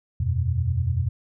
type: chord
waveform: sine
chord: E suspended second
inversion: none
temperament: equal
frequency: 82.41 / 92.5 / 123.47 Hz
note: E2 / F#2 / B2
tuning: 0 / 0 / 0 cents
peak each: -25 dBFS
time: 0.2-1.09 s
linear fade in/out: 5 ms
effects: none